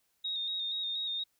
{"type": "tone with vibrato", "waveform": "sine", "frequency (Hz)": 3718, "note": "A#7", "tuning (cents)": -5, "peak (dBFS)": -32, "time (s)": [0.24, 1.24], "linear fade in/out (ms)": 10, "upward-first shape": "square", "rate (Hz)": 4.2, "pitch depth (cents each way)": 29, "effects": ["white hiss -75 dBFS RMS until 1.39 s"]}